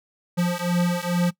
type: beating tone pair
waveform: square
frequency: 174.6 / 176.9 Hz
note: F3 / F3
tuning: 0 / +23 cents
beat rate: 2.3 Hz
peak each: -24 dBFS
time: 0.37-1.31 s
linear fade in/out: 20 ms
effects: noise-tail reverb RT60 0.1 s tail -21 dB re dry